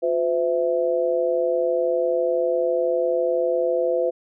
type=tone with amplitude modulation; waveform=sine; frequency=509 Hz; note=C5; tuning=48 cents flat; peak=-14 dBFS; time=0.02-4.11 s; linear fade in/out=20 ms; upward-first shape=sine; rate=152 Hz; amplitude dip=100%; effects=none